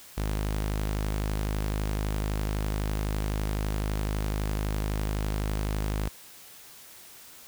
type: tone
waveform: sawtooth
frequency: 51.91 Hz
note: G#1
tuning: in tune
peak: -23 dBFS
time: 0.17-6.09 s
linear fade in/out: 10 ms
effects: white hiss -49 dBFS RMS until 7.47 s